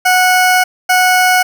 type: tone pair in turn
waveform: 20% pulse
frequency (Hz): 735 / 735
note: F#5 / F#5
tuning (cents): -12 / -12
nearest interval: unison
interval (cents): 0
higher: neither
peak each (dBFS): -3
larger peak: neither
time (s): 0.05-0.64 / 0.89-1.43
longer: first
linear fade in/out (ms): 10
effects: none